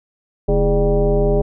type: tone with frequency modulation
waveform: sine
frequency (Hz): 225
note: A3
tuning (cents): +39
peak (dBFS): -12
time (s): 0.48-1.42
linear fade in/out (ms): 10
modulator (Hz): 185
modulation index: 2
effects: none